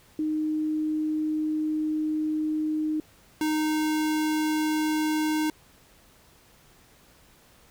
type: tone pair in turn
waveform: sine / square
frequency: 308.9 / 308.9 Hz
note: D#4 / D#4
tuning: -12 / -12 cents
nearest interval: unison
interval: 0 cents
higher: neither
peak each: -24 dBFS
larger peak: neither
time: 0.19-3 / 3.41-5.5 s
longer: first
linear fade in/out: 2 ms
effects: pink hiss -57 dBFS RMS until 7.7 s